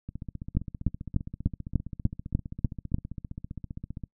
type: two click trains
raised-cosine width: 5 ms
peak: -24 / -11 dBFS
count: 61 / 9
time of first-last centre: 0.09-4.037 / 0.57-2.944 s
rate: 15.2 / 3.37 Hz
effects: noise-tail reverb RT60 0.1 s tail -23 dB re dry